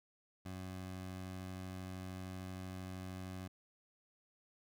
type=tone; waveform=20% pulse; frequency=93 Hz; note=F#2; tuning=9 cents sharp; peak=-39 dBFS; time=0.45-3.48 s; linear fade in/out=10 ms; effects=none